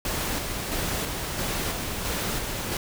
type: noise with tremolo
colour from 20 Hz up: pink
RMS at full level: -28 dBFS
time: 0.05-2.77 s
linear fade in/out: 2 ms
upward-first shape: square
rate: 1.5 Hz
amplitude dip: 30%
effects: none